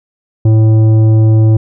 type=tone with tanh clipping; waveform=sine; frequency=110 Hz; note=A2; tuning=in tune; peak=-6 dBFS; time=0.45-1.57 s; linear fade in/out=5 ms; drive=10 dB; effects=none